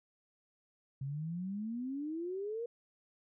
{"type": "exponential sweep", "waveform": "sine", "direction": "up", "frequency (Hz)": [132.1, 481.1], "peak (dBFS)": -36, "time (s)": [1.01, 2.66], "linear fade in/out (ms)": 5, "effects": []}